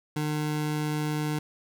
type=tone; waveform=25% pulse; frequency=151.3 Hz; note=D#3; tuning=48 cents flat; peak=-23 dBFS; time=0.16-1.39 s; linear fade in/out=5 ms; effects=none